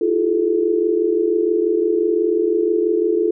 sine tone cluster, 321.6 / 347.5 / 394 / 432.5 Hz, E4 / F4 / G4 / A4, -43 / -9 / +9 / -30 cents, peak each -25 / -18 / -26 / -18 dBFS, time 0.01-3.31 s, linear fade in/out 5 ms, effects none

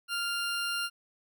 20% pulse tone, 1396.9 Hz, F6, in tune, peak -25 dBFS, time 0.08-0.9 s, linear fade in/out 50 ms, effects none

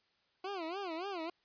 20% pulse tone with vibrato, 359.1 Hz, F4, 48 cents sharp, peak -33 dBFS, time 0.44-1.3 s, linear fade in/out 5 ms, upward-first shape sine, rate 3.5 Hz, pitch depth 210 cents each way, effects white hiss -74 dBFS RMS until 1.44 s + resampled to 11025 Hz

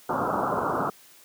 white low-pass noise, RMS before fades -26 dBFS, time 0.09-0.9 s, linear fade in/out 5 ms, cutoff 1400 Hz, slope 96 dB/octave, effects white hiss -53 dBFS RMS until 1.24 s + high-pass 150 Hz 12 dB/octave

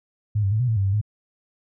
sine tone with pitch steps, 105.3 / 97.8 / 108.4 / 125.1 / 111.7 / 98 / 97.4 / 105.6 Hz, G#2 / G2 / A2 / B2 / A2 / G2 / G2 / G#2, +24 / -4 / -25 / +23 / +27 / 0 / -11 / +29 cents, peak -18 dBFS, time 0.35-1.014 s, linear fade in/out 10 ms, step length 83 ms, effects none

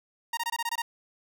sawtooth tone bursts, 932.3 Hz, A#5, in tune, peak -24 dBFS, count 8, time 0.33-0.82 s, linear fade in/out 5 ms, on 42 ms, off 22 ms, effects none

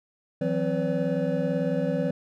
triangle tone cluster, 163.6 / 181.8 / 261 / 499.9 / 571 Hz, E3 / F#3 / C4 / B4 / D5, -13 / -30 / -4 / +21 / -49 cents, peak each -28 dBFS, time 0.41-2.11 s, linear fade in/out 5 ms, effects none

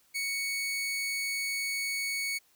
sawtooth tone, 2224 Hz, C#7, 5 cents sharp, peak -27 dBFS, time 0.14-2.39 s, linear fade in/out 20 ms, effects white hiss -66 dBFS RMS until 2.55 s

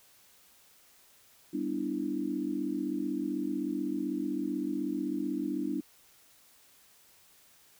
sine chord, E minor seventh, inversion first, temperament equal, 196 / 246.9 / 293.7 / 329.6 Hz, G3 / B3 / D4 / E4, 0 / 0 / 0 / 0 cents, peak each -39 / -37 / -33 / -36 dBFS, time 1.53-5.81 s, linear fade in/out 10 ms, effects white hiss -61 dBFS RMS until 7.79 s

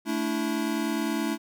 square chord, A suspended fourth, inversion none, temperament equal with one note detuned, 220 / 289.5 / 329.6 Hz, A3 / D4 / E4, 0 / -25 / 0 cents, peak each -31 dBFS, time 0.05-1.38 s, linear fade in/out 50 ms, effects none

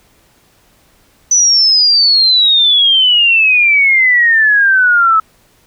sine exponential sweep, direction down, 6030 to 1291 Hz, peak -6 dBFS, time 1.31-5.2 s, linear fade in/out 5 ms, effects pink hiss -51 dBFS RMS until 5.66 s

